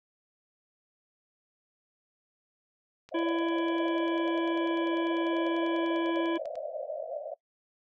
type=click train; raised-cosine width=0.2 ms; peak=-33 dBFS; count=36; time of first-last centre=3.09-6.555 s; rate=10.1 Hz
type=band-pass noise; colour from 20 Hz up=white; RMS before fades=-37 dBFS; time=3.11-7.35 s; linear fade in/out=20 ms; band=540 to 660 Hz; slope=96 dB/octave
type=harmonic tone; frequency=333.8 Hz; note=E4; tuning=22 cents sharp; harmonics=1 / 3 / 5 / 7 / 9 / 10; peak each=-27 / -37 / -41 / -44 / -46 / -47 dBFS; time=3.14-6.38 s; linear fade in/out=10 ms
effects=noise-tail reverb RT60 0.1 s tail -21 dB re dry